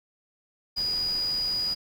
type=tone in noise; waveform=sine; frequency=4907 Hz; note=D#8; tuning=25 cents flat; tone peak=-25 dBFS; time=0.76-1.75 s; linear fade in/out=20 ms; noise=pink; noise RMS=-42 dBFS; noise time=0.76-1.75 s; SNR=+14 dB; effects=none